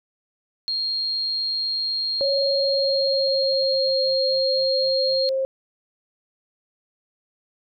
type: tone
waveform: sine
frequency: 4236 Hz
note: C8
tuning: 21 cents sharp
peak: -22 dBFS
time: 0.68-5.29 s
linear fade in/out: 0 ms
type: tone with pitch glide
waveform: sine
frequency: 551 to 531.9 Hz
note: C#5 to C5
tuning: -11 to +28 cents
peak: -20 dBFS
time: 2.21-5.45 s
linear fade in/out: 0 ms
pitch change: -61 cents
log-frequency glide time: 2.52-4.07 s
effects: none